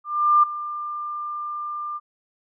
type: tone with ADSR envelope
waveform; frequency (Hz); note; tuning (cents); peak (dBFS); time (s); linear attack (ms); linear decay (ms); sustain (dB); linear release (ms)
sine; 1195; D6; +30; -11; 0.04-2; 390; 10; -16; 37
effects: none